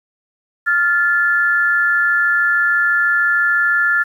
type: tone pair together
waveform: sine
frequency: 1396.8 / 1737 Hz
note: F6 / A6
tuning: 0 / -23 cents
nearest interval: major third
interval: 377 cents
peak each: -15 dBFS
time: 0.66-4.04 s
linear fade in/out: 20 ms
effects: 8-bit